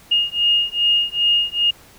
sine beating tone pair, 2846 / 2848.5 Hz, F7 / F7, +32 / +34 cents, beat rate 2.5 Hz, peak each -18 dBFS, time 0.11-1.71 s, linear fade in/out 10 ms, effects pink hiss -47 dBFS RMS until 1.98 s

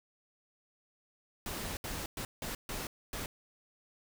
pink noise bursts at uneven times, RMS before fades -39 dBFS, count 6, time 1.46-1.77 / 1.84-2.06 / 2.17-2.25 / 2.42-2.55 / 2.69-2.87 / 3.13-3.26 s, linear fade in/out 2 ms, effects none

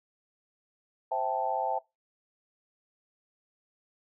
sine chord, A minor seventh, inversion first, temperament equal, 523.3 / 659.3 / 784 / 880 Hz, C5 / E5 / G5 / A5, 0 / 0 / 0 / 0 cents, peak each -36 / -33 / -31 / -32 dBFS, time 1.11-1.79 s, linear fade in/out 10 ms, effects noise-tail reverb RT60 0.2 s tail -21 dB re dry

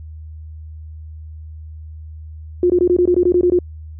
sine tone bursts, 356.1 Hz, F4, 34 cents sharp, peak -10 dBFS, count 11, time 2.63-3.589 s, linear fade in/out 2 ms, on 69 ms, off 20 ms, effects added 78 Hz sine -31 dBFS peak until 3.99 s

